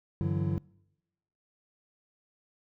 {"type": "tone cluster", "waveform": "triangle", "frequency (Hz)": [97.3, 146.3, 164.8, 183.7, 336.5], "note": ["G2", "D3", "E3", "F#3", "E4"], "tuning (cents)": [-12, -6, 0, -12, 36], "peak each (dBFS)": [-30, -29, -35, -32, -36], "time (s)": [0.21, 0.58], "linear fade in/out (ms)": 0, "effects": ["noise-tail reverb RT60 0.9 s tail -25 dB re dry"]}